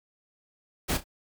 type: noise with echo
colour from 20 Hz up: pink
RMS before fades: -27 dBFS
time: 0.88-0.98 s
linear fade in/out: 20 ms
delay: 31 ms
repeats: 2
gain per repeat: -12 dB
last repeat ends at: 1.042 s
effects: none